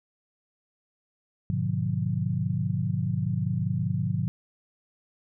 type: chord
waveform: sine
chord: G# diminished seventh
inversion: none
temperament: just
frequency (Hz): 103.83 / 124.59 / 149.51 / 179.41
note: G#2 / B2 / D3 / F3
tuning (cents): 0 / +16 / +31 / +47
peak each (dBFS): -30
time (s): 1.5-4.28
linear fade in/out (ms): 0
effects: none